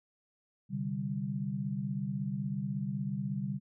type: chord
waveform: sine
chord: C suspended second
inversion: none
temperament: just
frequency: 130.81 / 147.16 / 196.22 Hz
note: C3 / D3 / G3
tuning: 0 / +4 / +2 cents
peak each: -38 / -37 / -35 dBFS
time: 0.69-3.6 s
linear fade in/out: 50 ms
effects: none